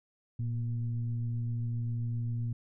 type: tone with frequency modulation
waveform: sine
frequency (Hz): 117.2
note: A#2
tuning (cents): +10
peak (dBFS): -30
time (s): 0.39-2.53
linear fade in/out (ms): 5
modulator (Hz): 121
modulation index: 0.42
effects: none